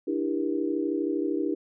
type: chord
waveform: sine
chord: E half-diminished seventh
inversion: third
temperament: just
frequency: 296.7 / 329.6 / 395.6 / 474.7 Hz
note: D4 / E4 / G4 / Bb4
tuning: +18 / 0 / +16 / +31 cents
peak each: -29 / -29 / -31 / -35 dBFS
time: 0.07-1.55 s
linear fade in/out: 10 ms
effects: none